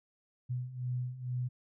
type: beating tone pair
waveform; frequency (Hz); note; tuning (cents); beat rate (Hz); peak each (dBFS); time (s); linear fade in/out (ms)
sine; 123.47 / 125.67; B2 / B2; 0 / +31; 2.2; -39 / -35; 0.49-1.49; 20
effects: none